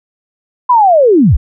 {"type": "linear sweep", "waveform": "sine", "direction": "down", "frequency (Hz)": [1024, 36.71], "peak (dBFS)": -4, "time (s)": [0.69, 1.37], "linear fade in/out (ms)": 10, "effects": []}